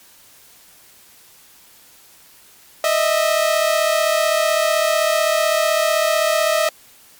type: tone pair together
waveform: sawtooth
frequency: 616.2 / 652 Hz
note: D#5 / E5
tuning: -17 / -19 cents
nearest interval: minor second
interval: 98 cents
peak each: -14 dBFS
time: 2.84-6.69 s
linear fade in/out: 2 ms
effects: white hiss -48 dBFS RMS until 7.19 s + MP3 96 kbps